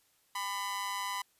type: tone with amplitude modulation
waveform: sawtooth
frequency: 1001 Hz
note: B5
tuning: 23 cents sharp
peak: -27 dBFS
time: 0.35-1.22 s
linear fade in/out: 5 ms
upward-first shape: sine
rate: 195 Hz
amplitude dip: 70%
effects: white hiss -70 dBFS RMS until 1.39 s + resampled to 32000 Hz